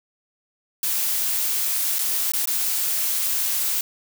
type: noise with dropouts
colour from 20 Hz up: blue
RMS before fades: -23 dBFS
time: 0.83-3.81 s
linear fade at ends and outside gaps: 2 ms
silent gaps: 1.986-1.99 / 2.32-2.335 / 2.456-2.473 s
effects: none